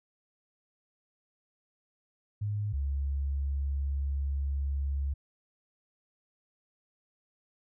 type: tone pair in turn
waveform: sine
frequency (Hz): 103.83 / 69.52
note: G#2 / C#2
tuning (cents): 0 / +6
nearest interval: perfect fifth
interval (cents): 694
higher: first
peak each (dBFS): -29 / -28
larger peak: second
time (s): 2.41-2.73 / 2.73-5.14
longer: second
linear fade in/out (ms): 10
effects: none